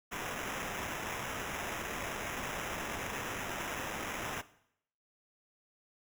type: noise with sample-and-hold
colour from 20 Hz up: white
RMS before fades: -39 dBFS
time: 0.11-4.42 s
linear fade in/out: 20 ms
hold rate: 4410 Hz
effects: noise-tail reverb RT60 0.7 s tail -17 dB re dry